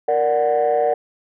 sine chord, Bb augmented, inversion none, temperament equal, 466.2 / 587.3 / 740 Hz, Bb4 / D5 / F#5, 0 / 0 / 0 cents, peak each -18 dBFS, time 0.08-0.94 s, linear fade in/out 5 ms, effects tanh soft clip ceiling -10 dBFS

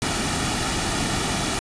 pink noise with comb filter, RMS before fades -24 dBFS, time 0.02-1.59 s, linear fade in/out 0 ms, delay 1.9 ms, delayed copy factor -0.5, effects resampled to 22050 Hz

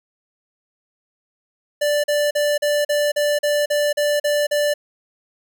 square tone bursts, 587.3 Hz, D5, in tune, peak -17 dBFS, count 11, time 1.81-4.74 s, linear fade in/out 10 ms, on 230 ms, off 40 ms, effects none

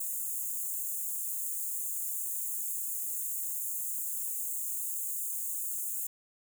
white high-pass noise, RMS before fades -35 dBFS, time 0-6.07 s, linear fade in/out 5 ms, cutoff 6700 Hz, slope 96 dB/octave, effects none

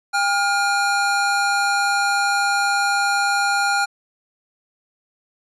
square tone pair together, 803.7 / 1414 Hz, G5 / F6, +43 / +21 cents, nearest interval minor seventh, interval 978 cents, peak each -21 / -20 dBFS, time 0.13-3.86 s, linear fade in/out 20 ms, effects resampled to 22050 Hz

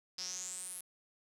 sawtooth tone with band-pass filter sweep, 183.1 Hz, F#3, 18 cents flat, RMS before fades -43 dBFS, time 0.18-0.81 s, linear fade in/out 5 ms, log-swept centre 5100 to 11000 Hz, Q 9.4, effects none

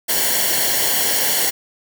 white noise with comb filter, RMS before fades -18 dBFS, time 0.08-1.51 s, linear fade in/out 20 ms, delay 0.8 ms, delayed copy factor -0.7, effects none

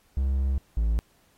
triangle tone pair in turn, 67.1 / 55.59 Hz, C2 / A1, +44 / +18 cents, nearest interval minor third, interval 326 cents, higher first, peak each -20 / -19 dBFS, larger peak second, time 0.17-0.58 / 0.77-0.99 s, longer first, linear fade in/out 0 ms, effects pink hiss -64 dBFS RMS until 1.37 s + AAC 48 kbps

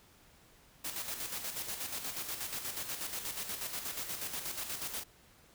white noise with tremolo, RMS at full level -38 dBFS, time 0.84-5.04 s, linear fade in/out 10 ms, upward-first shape square, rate 8.3 Hz, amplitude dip 50%, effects pink hiss -62 dBFS RMS until 5.54 s

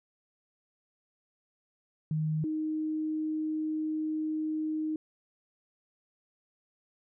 sine tone pair in turn, 155.56 / 311.1 Hz, D#3 / D#4, 0 / 0 cents, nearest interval octave, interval 1200 cents, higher second, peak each -27 / -29 dBFS, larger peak first, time 2.11-2.44 / 2.44-4.96 s, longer second, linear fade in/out 2 ms, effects none

